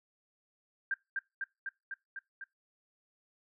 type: tone with echo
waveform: sine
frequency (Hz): 1587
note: G6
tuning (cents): +21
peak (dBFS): -29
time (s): 0.91-0.94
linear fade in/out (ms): 2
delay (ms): 250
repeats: 6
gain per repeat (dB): -2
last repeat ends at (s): 2.44
effects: noise-tail reverb RT60 0.2 s tail -22 dB re dry

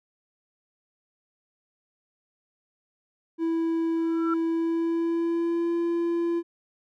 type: tone with pitch glide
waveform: triangle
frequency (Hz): 329.2 to 339.8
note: E4 to F4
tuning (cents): -2 to -47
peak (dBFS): -21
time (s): 3.38-6.43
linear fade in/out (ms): 50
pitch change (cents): +55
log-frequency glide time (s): 4.45-5.74
type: tone with exponential growth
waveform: sine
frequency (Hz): 1345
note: E6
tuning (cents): +34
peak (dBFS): -24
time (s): 3.96-4.34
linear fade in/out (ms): 5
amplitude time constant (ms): 81
effects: none

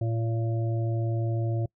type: harmonic tone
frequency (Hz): 114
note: A#2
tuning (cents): -38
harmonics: 1 / 3 / 5 / 6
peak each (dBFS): -25 / -35 / -39 / -41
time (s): 0.01-1.66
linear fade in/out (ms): 5
effects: noise-tail reverb RT60 0.1 s tail -25 dB re dry

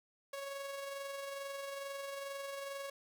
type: tone with amplitude modulation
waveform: sawtooth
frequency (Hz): 554.4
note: C#5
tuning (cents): 0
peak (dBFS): -36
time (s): 0.33-2.9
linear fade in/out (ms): 5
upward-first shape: sine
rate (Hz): 22.3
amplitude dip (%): 35
effects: none

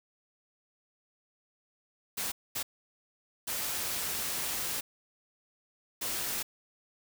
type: noise bursts at uneven times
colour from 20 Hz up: white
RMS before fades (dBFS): -34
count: 4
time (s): 2.17-2.32 / 2.55-2.63 / 3.47-4.81 / 6.01-6.43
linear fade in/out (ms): 10
effects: none

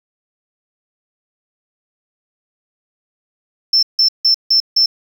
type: tone bursts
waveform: triangle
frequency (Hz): 5340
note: E8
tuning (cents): +22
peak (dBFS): -6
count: 5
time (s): 3.73-4.86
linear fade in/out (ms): 5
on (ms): 98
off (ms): 160
effects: tanh soft clip ceiling -6 dBFS + 8-bit

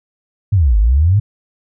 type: exponential two-way sweep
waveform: sine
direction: down then up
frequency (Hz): 110 to 49 to 110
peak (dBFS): -8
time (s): 0.52-1.2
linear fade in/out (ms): 10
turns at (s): 0.78
effects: none

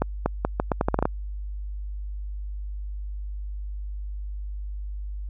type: accelerating click train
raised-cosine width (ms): 1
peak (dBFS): -7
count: 11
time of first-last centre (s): 0.02-1.055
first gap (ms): 240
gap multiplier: 0.79
effects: added 50 Hz sine -30 dBFS peak until 5.29 s

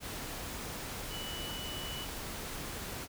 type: tone in noise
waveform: sine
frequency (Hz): 2960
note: F#7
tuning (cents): 0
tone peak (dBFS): -42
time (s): 1.09-2.08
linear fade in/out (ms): 50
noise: pink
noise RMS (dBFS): -41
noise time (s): 0-3.08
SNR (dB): -4
effects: none

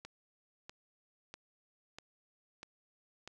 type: click train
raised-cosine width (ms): 0.2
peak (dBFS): -29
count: 6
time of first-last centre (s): 0.05-3.276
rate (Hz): 1.55
effects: none

